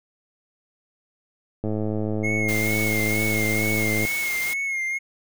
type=click train; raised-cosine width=2 ms; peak=-14 dBFS; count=259; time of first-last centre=1.64-4.051 s; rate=107 Hz
type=tone with vibrato; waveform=triangle; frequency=2155 Hz; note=C#7; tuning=49 cents flat; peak=-22 dBFS; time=2.23-4.99 s; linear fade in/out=20 ms; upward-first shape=sine; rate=2.2 Hz; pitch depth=46 cents each way
type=noise; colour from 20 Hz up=white; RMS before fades=-32 dBFS; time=2.48-4.54 s; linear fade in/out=10 ms
effects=none